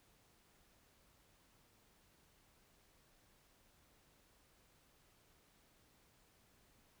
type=silence; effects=pink hiss -71 dBFS RMS until 7 s